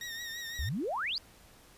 20% pulse tone with vibrato, 1864.7 Hz, A#6, in tune, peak -33 dBFS, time 0.01-0.69 s, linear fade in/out 2 ms, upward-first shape triangle, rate 5.9 Hz, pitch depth 62 cents each way
sine exponential sweep, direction up, 57.1 to 4996 Hz, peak -31 dBFS, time 0.59-1.18 s, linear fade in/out 0 ms
effects pink hiss -58 dBFS RMS until 1.77 s + resampled to 32000 Hz

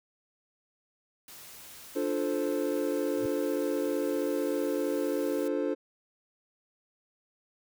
white noise, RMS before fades -48 dBFS, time 1.28-5.48 s, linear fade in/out 2 ms
triangle chord, D minor seventh, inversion none, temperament equal, 293.7 / 349.2 / 440 / 523.3 Hz, D4 / F4 / A4 / C5, 0 / 0 / 0 / 0 cents, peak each -30 / -32 / -31 / -31 dBFS, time 1.95-5.75 s, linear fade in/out 20 ms
sine tone with exponential growth, 116.54 Hz, A#2, in tune, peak -35 dBFS, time 3.14-3.26 s, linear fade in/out 0 ms, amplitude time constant 25 ms
effects none

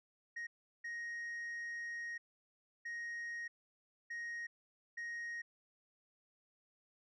sine tone bursts at uneven times, 1874 Hz, A#6, 9 cents sharp, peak -38 dBFS, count 5, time 0.36-0.47 / 0.84-2.18 / 2.85-3.48 / 4.1-4.47 / 4.97-5.42 s, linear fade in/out 10 ms, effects tanh soft clip ceiling -40 dBFS

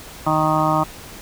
harmonic tone, 155.56 Hz, D#3, in tune, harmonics 1 / 2 / 4 / 5 / 6 / 7 / 8, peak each -23 / -23 / -23 / -23 / -23 / -23 / -23 dBFS, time 0.26-0.84 s, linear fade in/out 10 ms, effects pink hiss -38 dBFS RMS until 1.21 s

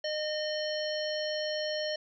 harmonic tone, 611 Hz, D#5, 32 cents flat, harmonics 1 / 3 / 5 / 7 / 9, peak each -32 / -40 / -40 / -40 / -41 dBFS, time 0.04-1.96 s, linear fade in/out 5 ms, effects none

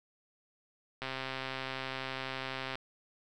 click train, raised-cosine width 0.3 ms, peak -21 dBFS, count 230, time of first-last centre 1.02-2.755 s, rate 132 Hz, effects none

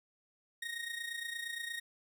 30% pulse tone with amplitude modulation, 1864.7 Hz, A#6, in tune, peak -33 dBFS, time 0.62-1.8 s, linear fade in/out 5 ms, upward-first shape sine, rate 28.6 Hz, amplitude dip 65%, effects none

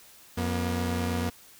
sawtooth tone pair together, 88.82 / 239.6 Hz, F2 / A#3, +30 / +48 cents, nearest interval octave + perfect fourth, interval 1718 cents, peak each -25 / -26 dBFS, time 0.37-1.3 s, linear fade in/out 10 ms, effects white hiss -53 dBFS RMS until 1.59 s

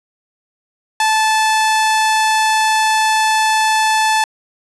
sawtooth tone, 873 Hz, A5, 14 cents flat, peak -8 dBFS, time 1-4.24 s, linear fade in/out 2 ms, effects resampled to 24000 Hz + 8-bit

